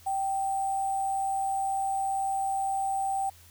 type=tone with sample-and-hold; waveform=sine; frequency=779 Hz; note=G5; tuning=11 cents flat; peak=-26 dBFS; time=0.06-3.3 s; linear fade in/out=10 ms; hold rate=8820 Hz; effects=added 85 Hz sine -55 dBFS peak until 3.5 s + white hiss -56 dBFS RMS until 3.5 s